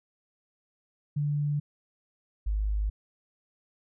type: tone pair in turn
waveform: sine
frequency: 146.4 / 51.76 Hz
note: D3 / G#1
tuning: -5 / -5 cents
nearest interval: octave + tritone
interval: 1800 cents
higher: first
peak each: -25 dBFS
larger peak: neither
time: 1.16-1.6 / 2.46-2.9 s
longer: neither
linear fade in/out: 10 ms
effects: none